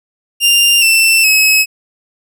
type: tone with pitch steps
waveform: sawtooth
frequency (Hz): 2794 / 2677 / 2565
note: F7 / E7 / E7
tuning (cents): 0 / +26 / -48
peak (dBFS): -4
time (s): 0.4-1.66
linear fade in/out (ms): 50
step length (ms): 420
effects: none